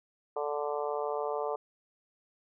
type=harmonic tone; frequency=146.83 Hz; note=D3; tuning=in tune; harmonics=3 / 4 / 5 / 6 / 7 / 8; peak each=-34 / -36 / -38 / -40 / -41 / -42 dBFS; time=0.36-1.56 s; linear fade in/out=5 ms; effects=none